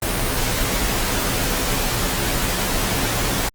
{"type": "noise with comb filter", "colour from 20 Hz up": "pink", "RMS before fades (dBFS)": -21, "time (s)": [0.02, 3.49], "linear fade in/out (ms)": 5, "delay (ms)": 13, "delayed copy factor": -0.6, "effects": ["Opus 32 kbps"]}